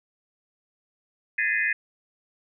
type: tone cluster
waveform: sine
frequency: 1672 / 1779 / 1892 / 2056 / 2485 Hz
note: G#6 / A6 / A#6 / C7 / D#7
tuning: +11 / +19 / +25 / -31 / -3 cents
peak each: -30 / -26 / -33 / -27 / -29 dBFS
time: 1.38-1.73 s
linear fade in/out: 5 ms
effects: none